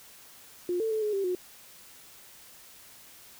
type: tone with pitch steps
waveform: sine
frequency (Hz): 354.6 / 445.2 / 436.3 / 422.1 / 392.6 / 362.1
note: F4 / A4 / A4 / G#4 / G4 / F#4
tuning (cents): +26 / +20 / -15 / +28 / +3 / -37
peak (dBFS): -26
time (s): 0.69-1.35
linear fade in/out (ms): 2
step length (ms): 110
effects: white hiss -52 dBFS RMS until 3.39 s